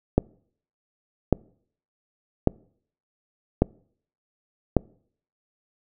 click train, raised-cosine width 2 ms, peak -3 dBFS, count 5, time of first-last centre 0.18-4.767 s, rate 0.872 Hz, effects noise-tail reverb RT60 0.6 s tail -26 dB re dry

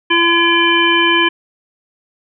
harmonic tone, 339.1 Hz, E4, 49 cents sharp, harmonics 1 / 3 / 5 / 7 / 9, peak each -16 / -16 / -16 / -16 / -16 dBFS, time 0.1-1.29 s, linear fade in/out 10 ms, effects none

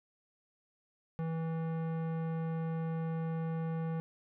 sine tone with tanh clipping, 162.9 Hz, E3, 20 cents flat, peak -35 dBFS, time 1.19-4 s, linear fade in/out 0 ms, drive 17 dB, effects none

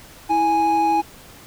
triangle tone pair together, 327.3 / 830.6 Hz, E4 / G#5, -12 / 0 cents, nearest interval octave + major third, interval 1612 cents, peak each -21 / -14 dBFS, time 0.29-1.02 s, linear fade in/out 20 ms, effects pink hiss -44 dBFS RMS until 1.46 s

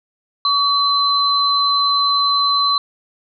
sine tone pair together, 1138 / 4055 Hz, C#6 / B7, +45 / +45 cents, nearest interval octave + minor seventh, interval 2200 cents, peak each -16 dBFS, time 0.45-2.78 s, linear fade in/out 2 ms, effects none

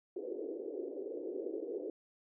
white band-pass noise, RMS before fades -41 dBFS, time 0.16-1.9 s, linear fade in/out 2 ms, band 320 to 480 Hz, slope 48 dB/octave, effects none

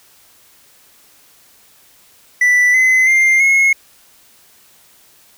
triangle tone with pitch steps, 1975.5 / 2038 / 2103 / 2169 Hz, B6 / C7 / C7 / C#7, 0 / -46 / +8 / -38 cents, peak -7 dBFS, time 2.41-3.73 s, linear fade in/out 5 ms, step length 330 ms, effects white hiss -49 dBFS RMS until 5.37 s

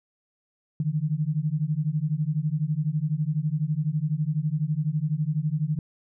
sine beating tone pair, 146.83 / 158.83 Hz, D3 / D#3, 0 / +36 cents, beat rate 12 Hz, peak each -26 dBFS, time 0.8-5.79 s, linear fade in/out 2 ms, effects none

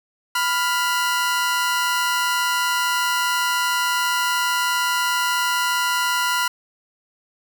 sawtooth tone pair together, 990.3 / 1403 Hz, B5 / F6, +4 / +8 cents, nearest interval tritone, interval 604 cents, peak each -18 dBFS, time 0.35-6.48 s, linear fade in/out 5 ms, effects none

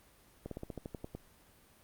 slowing click train, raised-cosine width 2 ms, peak -27 dBFS, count 10, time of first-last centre 0.46-1.15 s, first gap 53 ms, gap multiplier 1.09, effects pink hiss -63 dBFS RMS until 1.83 s + Opus 32 kbps

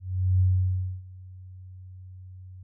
sine tone with ADSR envelope, 92.5 Hz, F#2, in tune, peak -17 dBFS, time 0-2.63 s, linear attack 400 ms, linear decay 620 ms, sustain -24 dB, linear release 4 ms, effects none

